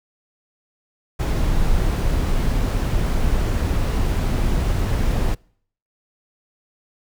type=noise; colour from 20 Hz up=brown; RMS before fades=-19 dBFS; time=1.19-5.35 s; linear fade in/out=10 ms; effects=noise-tail reverb RT60 0.6 s tail -26 dB re dry